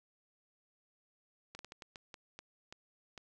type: slowing click train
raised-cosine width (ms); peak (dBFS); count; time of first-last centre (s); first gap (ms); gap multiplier
0.2; -30; 10; 1.55-3.178; 41; 1.35
effects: none